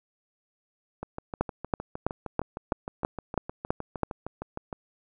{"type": "two click trains", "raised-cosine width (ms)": 1, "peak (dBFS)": [-10, -20], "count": [9, 25], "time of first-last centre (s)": [[1.41, 4.033], [1.03, 4.728]], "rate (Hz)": [3.05, 6.49], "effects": []}